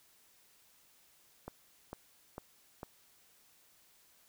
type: click train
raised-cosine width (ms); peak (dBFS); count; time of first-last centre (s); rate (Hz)
1; -28; 4; 1.48-2.831; 2.22
effects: white hiss -66 dBFS RMS until 4.28 s